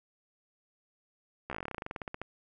slowing click train, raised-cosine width 0.5 ms, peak -22 dBFS, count 21, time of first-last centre 1.5-2.216 s, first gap 14 ms, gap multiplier 1.09, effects none

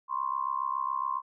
sine tone with amplitude modulation, 1055 Hz, C6, 14 cents sharp, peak -24 dBFS, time 0.08-1.22 s, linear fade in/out 50 ms, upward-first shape sine, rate 67.2 Hz, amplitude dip 95%, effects none

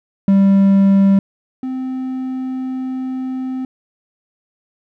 triangle tone pair in turn, 196.1 / 259.1 Hz, G3 / C4, +1 / -17 cents, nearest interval perfect fourth, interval 482 cents, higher second, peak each -6 / -18 dBFS, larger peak first, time 0.28-1.19 / 1.63-3.65 s, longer second, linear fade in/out 2 ms, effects none

